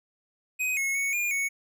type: tone with pitch steps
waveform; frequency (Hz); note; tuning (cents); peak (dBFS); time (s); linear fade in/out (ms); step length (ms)
square; 2512 / 2180 / 2219 / 2417 / 2218; D#7 / C#7 / C#7 / D7 / C#7; +16 / -29 / +1 / +49 / 0; -26; 0.59-1.49; 20; 180
effects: none